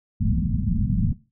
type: low-pass noise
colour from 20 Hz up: white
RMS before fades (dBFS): -22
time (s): 0.2-1.13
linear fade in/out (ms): 10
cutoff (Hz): 230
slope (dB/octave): 96
effects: noise-tail reverb RT60 0.3 s tail -17 dB re dry